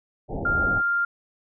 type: low-pass noise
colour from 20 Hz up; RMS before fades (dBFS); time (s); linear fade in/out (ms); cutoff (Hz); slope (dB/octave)
pink; -29; 0.28-0.82; 50; 840; 96
type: tone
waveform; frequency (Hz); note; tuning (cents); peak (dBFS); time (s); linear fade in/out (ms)
sine; 1396.9; F6; 0; -20; 0.45-1.05; 5
effects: none